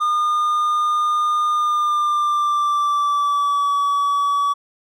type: tone with pitch glide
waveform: triangle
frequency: 1215 to 1140.2 Hz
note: D#6 to C#6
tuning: -42 to +48 cents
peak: -14 dBFS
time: 0-4.54 s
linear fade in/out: 20 ms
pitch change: -110 cents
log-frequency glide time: 1.51-3.74 s
effects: none